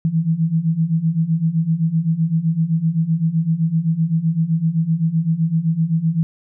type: beating tone pair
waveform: sine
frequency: 158.4 / 166.2 Hz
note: D#3 / E3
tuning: +31 / +15 cents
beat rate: 7.8 Hz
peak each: -20 / -17 dBFS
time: 0.05-6.23 s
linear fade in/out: 0 ms
effects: none